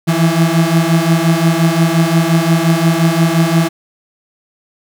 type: beating tone pair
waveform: 35% pulse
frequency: 162.4 / 168.1 Hz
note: E3 / E3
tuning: -26 / +34 cents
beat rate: 5.7 Hz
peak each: -11 dBFS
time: 0.07-3.69 s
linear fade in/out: 20 ms
effects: none

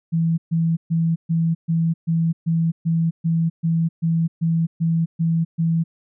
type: tone bursts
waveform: sine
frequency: 164.81 Hz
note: E3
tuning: in tune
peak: -16 dBFS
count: 15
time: 0.12-5.84 s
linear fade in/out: 20 ms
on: 260 ms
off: 130 ms
effects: none

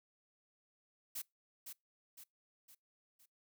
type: noise with echo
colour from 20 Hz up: blue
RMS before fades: -42 dBFS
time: 1.15-1.22 s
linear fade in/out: 10 ms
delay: 510 ms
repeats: 4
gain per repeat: -6 dB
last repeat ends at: 3.26 s
effects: noise-tail reverb RT60 0.2 s tail -25 dB re dry

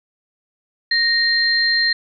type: tone pair together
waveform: sine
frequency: 1859 / 4173 Hz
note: A#6 / C8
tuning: -5 / -5 cents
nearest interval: octave + major second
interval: 1400 cents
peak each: -17 dBFS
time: 0.91-1.93 s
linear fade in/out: 5 ms
effects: none

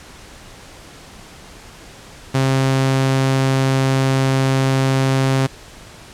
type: tone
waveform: sawtooth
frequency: 133.5 Hz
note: C3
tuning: 35 cents sharp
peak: -10 dBFS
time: 2.34-5.47 s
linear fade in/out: 10 ms
effects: pink hiss -40 dBFS RMS until 6.13 s + low-pass 9000 Hz 12 dB/octave

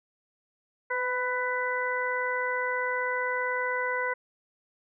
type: harmonic tone with a mistuned harmonic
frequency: 497.7 Hz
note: B4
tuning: 13 cents sharp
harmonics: 1 / 2 / 3 / 4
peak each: -32 / -32 / -32 / -32 dBFS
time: 0.9-4.14 s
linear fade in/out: 10 ms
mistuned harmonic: 1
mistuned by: +18 cents
effects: none

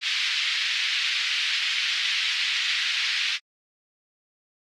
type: band-pass noise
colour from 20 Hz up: pink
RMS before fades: -26 dBFS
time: 0.01-3.39 s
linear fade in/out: 50 ms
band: 2200 to 4200 Hz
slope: 24 dB/octave
effects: AAC 48 kbps

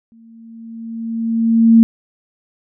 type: tone with exponential growth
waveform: sine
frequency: 227.7 Hz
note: A#3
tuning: 40 cents flat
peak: -3 dBFS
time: 0.12-1.83 s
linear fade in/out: 0 ms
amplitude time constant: 370 ms
effects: none

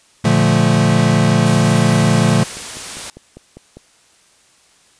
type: chord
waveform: square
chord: Bb major seventh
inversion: none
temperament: equal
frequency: 116.54 / 146.83 / 174.61 / 220 Hz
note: Bb2 / D3 / F3 / A3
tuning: 0 / 0 / 0 / 0 cents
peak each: -17 dBFS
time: 0.24-2.44 s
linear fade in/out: 10 ms
type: noise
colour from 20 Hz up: white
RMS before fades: -28 dBFS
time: 1.46-3.1 s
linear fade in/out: 2 ms
type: click train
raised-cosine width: 2 ms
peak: -22 dBFS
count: 8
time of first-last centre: 2.37-3.77 s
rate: 5 Hz
effects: white hiss -52 dBFS RMS until 4.99 s + resampled to 22050 Hz

